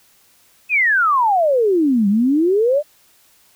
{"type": "exponential two-way sweep", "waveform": "sine", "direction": "down then up", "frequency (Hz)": [2600, 194, 616], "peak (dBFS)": -12, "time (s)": [0.69, 2.83], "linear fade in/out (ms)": 50, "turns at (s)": 2.08, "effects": ["white hiss -54 dBFS RMS until 3.55 s"]}